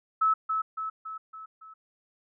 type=tone with echo; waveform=sine; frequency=1300 Hz; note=E6; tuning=24 cents flat; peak=-20 dBFS; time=0.21-0.34 s; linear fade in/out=10 ms; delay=280 ms; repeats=5; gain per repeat=-5 dB; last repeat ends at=1.74 s; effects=none